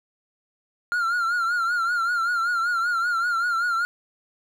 triangle tone with vibrato, 1396.9 Hz, F6, in tune, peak -19 dBFS, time 0.92-3.85 s, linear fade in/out 0 ms, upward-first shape triangle, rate 5.2 Hz, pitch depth 90 cents each way, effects none

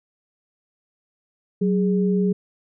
sine tone pair together, 186.94 / 413.4 Hz, F#3 / G#4, +18 / -8 cents, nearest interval octave + major second, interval 1374 cents, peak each -18 / -23 dBFS, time 1.61-2.33 s, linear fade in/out 10 ms, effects none

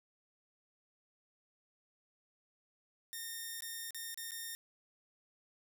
5% pulse tone with dropouts, 1830 Hz, A#6, 32 cents flat, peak -31 dBFS, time 3.13-4.55 s, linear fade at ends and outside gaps 0 ms, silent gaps 3.606-3.622 / 3.907-3.946 / 4.144-4.175 / 4.309-4.318 s, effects 11-bit

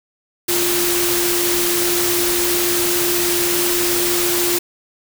sine tone in noise, 350 Hz, F4, 4 cents sharp, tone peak -20 dBFS, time 0.48-4.59 s, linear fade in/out 10 ms, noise white, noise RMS -19 dBFS, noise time 0.48-4.59 s, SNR -4 dB, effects none

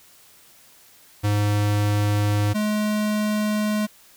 square tone pair in turn, 103.6 / 211.6 Hz, G#2 / G#3, -4 / +33 cents, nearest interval octave, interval 1237 cents, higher second, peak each -19 / -21 dBFS, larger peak first, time 1.23-2.54 / 2.54-3.87 s, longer second, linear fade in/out 20 ms, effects white hiss -52 dBFS RMS until 4.16 s

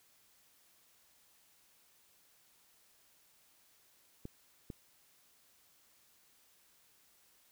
clicks, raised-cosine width 3 ms, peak -30 dBFS, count 2, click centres 4.254 / 4.702 s, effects white hiss -68 dBFS RMS until 7.51 s

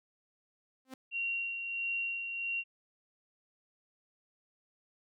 sawtooth tone with exponential growth, 261.6 Hz, C4, in tune, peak -36 dBFS, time 0.85-0.94 s, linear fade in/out 2 ms, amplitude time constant 19 ms
sine tone with tremolo, 2752 Hz, F7, 26 cents flat, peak -31 dBFS, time 1.11-2.64 s, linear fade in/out 50 ms, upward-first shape sine, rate 1.5 Hz, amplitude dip 45%
effects none

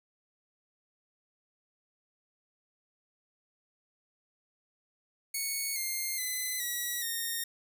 5% pulse tone with pitch steps, 2217 / 2117 / 2021 / 1930 / 1842.9 Hz, C#7 / C7 / B6 / B6 / A#6, 0 / +20 / +39 / -40 / -20 cents, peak -22 dBFS, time 5.34-7.44 s, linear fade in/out 5 ms, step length 420 ms, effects none

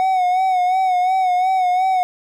triangle tone with vibrato, 740 Hz, F#5, in tune, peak -12 dBFS, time 0-2.03 s, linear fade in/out 0 ms, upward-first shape sine, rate 2.8 Hz, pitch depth 51 cents each way, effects none

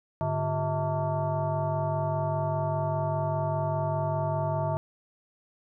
sine tone with frequency modulation, 397.5 Hz, G4, 24 cents sharp, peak -25 dBFS, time 0.21-4.77 s, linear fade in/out 0 ms, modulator 250 Hz, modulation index 2.2, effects none

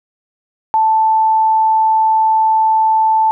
sine tone, 880 Hz, A5, in tune, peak -9 dBFS, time 0.74-3.31 s, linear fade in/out 0 ms, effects none

